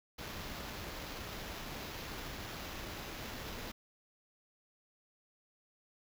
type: noise with sample-and-hold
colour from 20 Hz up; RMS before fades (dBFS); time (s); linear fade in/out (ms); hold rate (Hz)
pink; -44; 0.18-3.72; 10; 8820
effects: none